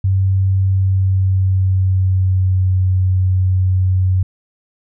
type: tone with pitch glide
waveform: sine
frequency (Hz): 95.7 to 93.03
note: G2 to F#2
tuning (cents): -41 to +10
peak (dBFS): -11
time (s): 0.04-4.23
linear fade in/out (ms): 5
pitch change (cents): -49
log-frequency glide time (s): 0.62-2.77
effects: none

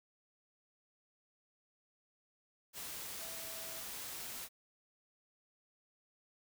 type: tone in noise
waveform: sine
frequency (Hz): 655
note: E5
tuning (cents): -11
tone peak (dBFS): -54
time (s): 3.17-3.83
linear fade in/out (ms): 50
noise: white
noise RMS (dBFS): -45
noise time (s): 2.73-4.49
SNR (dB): -12
effects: none

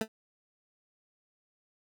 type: tone with exponential decay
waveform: 20% pulse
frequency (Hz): 220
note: A3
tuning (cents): 0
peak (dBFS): -21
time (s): 0.01-0.08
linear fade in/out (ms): 2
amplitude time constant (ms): 15
effects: none

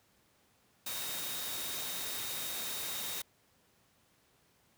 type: tone in noise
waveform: sine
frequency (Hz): 3729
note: A#7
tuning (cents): 0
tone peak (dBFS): -44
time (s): 0.86-3.22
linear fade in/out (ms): 5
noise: white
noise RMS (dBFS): -39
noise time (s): 0.86-3.22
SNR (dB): -8
effects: pink hiss -69 dBFS RMS until 4.77 s + high-pass 80 Hz 12 dB/octave

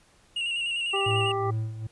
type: tone with vibrato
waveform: triangle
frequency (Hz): 2794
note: F7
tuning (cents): 0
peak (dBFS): -25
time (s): 0.36-1.32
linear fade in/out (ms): 5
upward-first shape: square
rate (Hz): 10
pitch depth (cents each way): 40
type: harmonic tone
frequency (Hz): 393.2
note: G4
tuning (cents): +5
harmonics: 1 / 2 / 3 / 5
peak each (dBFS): -28 / -31 / -31 / -45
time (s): 0.93-1.51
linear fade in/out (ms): 10
type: tone with tremolo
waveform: triangle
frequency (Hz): 110.4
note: A2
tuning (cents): +6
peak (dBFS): -23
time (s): 1.06-1.87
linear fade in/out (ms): 5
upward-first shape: sine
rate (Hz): 2.5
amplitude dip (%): 70
effects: pink hiss -60 dBFS RMS until 1.91 s + resampled to 24000 Hz

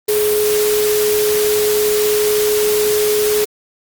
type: tone in noise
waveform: sine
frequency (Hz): 422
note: G#4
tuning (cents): +28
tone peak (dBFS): -13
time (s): 0.08-3.45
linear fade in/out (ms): 10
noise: white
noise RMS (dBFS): -21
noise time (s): 0.08-3.45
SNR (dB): +5
effects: Opus 32 kbps

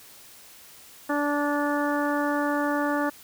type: harmonic tone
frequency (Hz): 290.8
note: D4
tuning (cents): -17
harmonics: 1 / 2 / 3 / 4 / 5 / 6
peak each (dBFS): -26 / -29 / -31 / -32 / -33 / -34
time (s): 1.09-3.1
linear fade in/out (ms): 10
effects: white hiss -49 dBFS RMS until 3.23 s

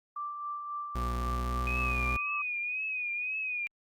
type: tone with tremolo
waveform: sine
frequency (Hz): 1174.7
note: D6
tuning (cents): 0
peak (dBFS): -33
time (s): 0.16-2.42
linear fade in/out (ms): 5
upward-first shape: sine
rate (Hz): 3.7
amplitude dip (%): 40
type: tone with pitch glide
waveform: 40% pulse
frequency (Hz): 60.5 to 62.45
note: B1 to B1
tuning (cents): -35 to +20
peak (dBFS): -30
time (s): 0.95-2.17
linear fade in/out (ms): 5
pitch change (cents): +55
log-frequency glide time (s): 1.14-2.02
type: tone with vibrato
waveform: sine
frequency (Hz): 2489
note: D#7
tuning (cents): 0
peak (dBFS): -31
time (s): 1.67-3.67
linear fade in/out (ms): 0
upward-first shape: triangle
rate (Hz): 1.9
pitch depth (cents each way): 78
effects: Opus 32 kbps

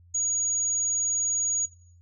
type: tone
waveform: sine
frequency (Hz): 6740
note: G#8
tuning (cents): +25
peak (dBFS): -23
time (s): 0.14-1.66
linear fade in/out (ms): 10
effects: noise-tail reverb RT60 0.5 s tail -17 dB re dry + added 87 Hz sine -52 dBFS peak until 2.01 s

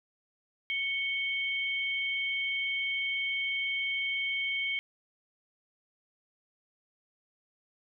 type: tone pair together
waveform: sine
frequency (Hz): 2217 / 3143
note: C#7 / G7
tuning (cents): 0 / +4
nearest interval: tritone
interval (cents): 604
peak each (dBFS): -30 / -35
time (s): 0.7-4.79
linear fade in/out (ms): 0
effects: none

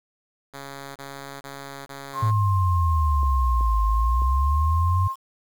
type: tone bursts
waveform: 5% pulse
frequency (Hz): 138.59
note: C#3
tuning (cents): 0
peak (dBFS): -24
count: 4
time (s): 0.53-2.316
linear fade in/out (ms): 20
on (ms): 430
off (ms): 22
type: tone with vibrato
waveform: sine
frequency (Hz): 1062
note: C6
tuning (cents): +25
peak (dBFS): -25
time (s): 2.13-5.16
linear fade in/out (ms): 50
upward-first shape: sine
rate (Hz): 1.7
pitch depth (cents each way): 8
type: exponential two-way sweep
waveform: sine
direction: down then up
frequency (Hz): 111.3 to 51.9 to 95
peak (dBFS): -18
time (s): 2.22-5.08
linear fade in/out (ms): 10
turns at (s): 3.84
type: clicks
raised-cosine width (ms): 2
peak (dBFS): -27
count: 3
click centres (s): 3.232 / 3.609 / 4.22
effects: 8-bit

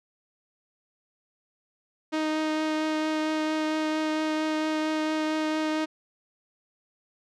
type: tone with vibrato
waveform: sawtooth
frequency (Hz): 311.1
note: D#4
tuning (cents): 0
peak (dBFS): -21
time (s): 2.12-5.86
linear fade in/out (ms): 20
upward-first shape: triangle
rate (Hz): 4.4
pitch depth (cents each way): 11
effects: low-pass 5000 Hz 12 dB/octave

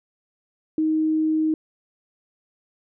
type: tone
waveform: sine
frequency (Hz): 313.6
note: D#4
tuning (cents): +14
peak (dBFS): -18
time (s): 0.78-1.54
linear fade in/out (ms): 2
effects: none

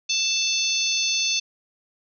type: harmonic tone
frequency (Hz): 882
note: A5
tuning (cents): +4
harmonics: 3 / 4 / 5 / 6 / 7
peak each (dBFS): -27 / -27 / -26 / -31 / -26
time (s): 0.09-1.4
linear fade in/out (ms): 10
effects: none

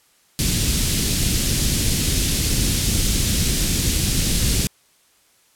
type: band-stop noise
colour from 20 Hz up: pink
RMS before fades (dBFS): -19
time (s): 0.39-4.67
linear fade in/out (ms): 0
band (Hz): 240 to 3600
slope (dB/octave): 12
effects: white hiss -58 dBFS RMS until 5.55 s + low-pass 12000 Hz 12 dB/octave

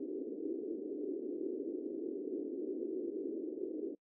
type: band-pass noise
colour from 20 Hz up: pink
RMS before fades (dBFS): -40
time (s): 0-3.95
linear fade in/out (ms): 5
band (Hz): 290 to 420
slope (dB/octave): 48
effects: noise-tail reverb RT60 0.1 s tail -24 dB re dry

